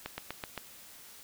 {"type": "slowing click train", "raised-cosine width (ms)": 0.3, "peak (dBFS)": -20, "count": 5, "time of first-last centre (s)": [0.06, 0.577], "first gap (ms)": 120, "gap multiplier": 1.05, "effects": ["white hiss -52 dBFS RMS until 1.23 s"]}